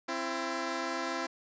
10% pulse tone pair together, 263.8 / 336 Hz, C4 / E4, +14 / +33 cents, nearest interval major third, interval 419 cents, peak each -28 / -26 dBFS, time 0.08-1.27 s, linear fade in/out 10 ms, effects resampled to 16000 Hz

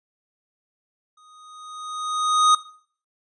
square tone with exponential growth, 1244.5 Hz, D#6, in tune, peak -13 dBFS, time 1.17-2.55 s, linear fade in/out 5 ms, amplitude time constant 300 ms, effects noise-tail reverb RT60 0.5 s tail -17 dB re dry + resampled to 22050 Hz

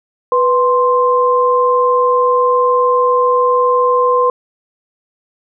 sine tone pair together, 493.9 / 1046.5 Hz, B4 / C6, 0 / 0 cents, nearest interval octave + minor second, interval 1300 cents, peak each -12 dBFS, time 0.32-4.3 s, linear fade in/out 2 ms, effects none

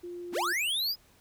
sine tone, 350.9 Hz, F4, 8 cents sharp, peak -37 dBFS, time 0.03-0.53 s, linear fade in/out 10 ms
square linear sweep, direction up, 150.7 to 5100 Hz, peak -28 dBFS, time 0.32-0.96 s, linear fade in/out 50 ms
effects pink hiss -62 dBFS RMS until 1.2 s

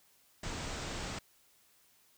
pink low-pass noise, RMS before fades -40 dBFS, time 0.43-1.19 s, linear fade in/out 5 ms, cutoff 8400 Hz, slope 96 dB/octave, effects white hiss -67 dBFS RMS until 2.17 s

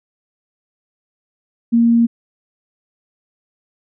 sine tone, 233.1 Hz, A#3, in tune, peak -9 dBFS, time 1.72-2.07 s, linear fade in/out 20 ms, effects none

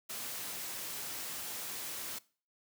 white noise, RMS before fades -41 dBFS, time 0.09-2.19 s, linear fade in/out 10 ms, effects noise-tail reverb RT60 0.4 s tail -21 dB re dry + high-pass 100 Hz 12 dB/octave

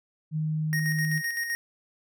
sine tone, 155.56 Hz, D#3, in tune, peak -25 dBFS, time 0.31-1.22 s, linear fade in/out 50 ms
square tone with tremolo, 1864.7 Hz, A#6, in tune, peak -27 dBFS, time 0.73-1.55 s, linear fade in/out 0 ms, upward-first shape square, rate 7.8 Hz, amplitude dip 45%
effects none

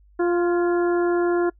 harmonic tone with a mistuned harmonic, 349.2 Hz, F4, in tune, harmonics 1 / 2 / 3 / 4 / 5, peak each -18 / -29 / -33 / -32 / -36 dBFS, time 0.19-1.5 s, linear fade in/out 10 ms, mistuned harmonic 5, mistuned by -43 cents, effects noise-tail reverb RT60 0.1 s tail -25 dB re dry + added 50 Hz sine -51 dBFS peak until 1.59 s

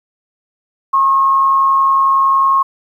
sine tone with amplitude modulation, 1082 Hz, C#6, 42 cents flat, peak -7 dBFS, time 0.93-2.63 s, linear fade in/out 10 ms, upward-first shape sine, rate 151 Hz, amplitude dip 35%, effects 8-bit

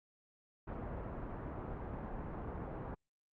pink low-pass noise, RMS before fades -43 dBFS, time 0.67-2.95 s, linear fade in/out 10 ms, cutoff 1100 Hz, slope 12 dB/octave, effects low-pass 2000 Hz 12 dB/octave + Opus 48 kbps

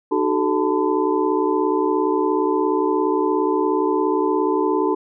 sine tone cluster, 304.2 / 376.2 / 433.3 / 884 / 1013 Hz, D#4 / F#4 / A4 / A5 / B5, -39 / +29 / -27 / +8 / +44 cents, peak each -22 / -21 / -22 / -26 / -26 dBFS, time 0.11-4.95 s, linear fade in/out 10 ms, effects none

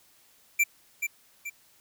square tone with echo, 2349 Hz, D7, in tune, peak -20 dBFS, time 0.59-0.64 s, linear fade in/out 10 ms, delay 430 ms, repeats 2, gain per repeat -7 dB, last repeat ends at 1.5 s, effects white hiss -61 dBFS RMS until 1.8 s

